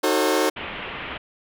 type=chord; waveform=sawtooth; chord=D# diminished seventh; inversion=none; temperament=just; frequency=311.1 / 373.4 / 448 / 537.6 Hz; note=D#4 / F#4 / A4 / C5; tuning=0 / +16 / +31 / +47 cents; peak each=-20 dBFS; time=0.03-0.5 s; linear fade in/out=10 ms
type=low-pass noise; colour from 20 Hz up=white; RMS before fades=-33 dBFS; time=0.56-1.18 s; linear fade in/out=10 ms; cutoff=3100 Hz; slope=48 dB/octave
effects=none